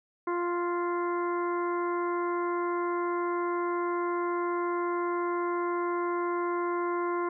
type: harmonic tone with a mistuned harmonic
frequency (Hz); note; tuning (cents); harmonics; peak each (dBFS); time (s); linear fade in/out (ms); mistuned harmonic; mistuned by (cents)
349.2; F4; 0; 1 / 2 / 3 / 4 / 5 / 6; -29 / -40 / -32 / -40 / -48 / -46; 0.27-7.29; 5; 6; -18
effects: none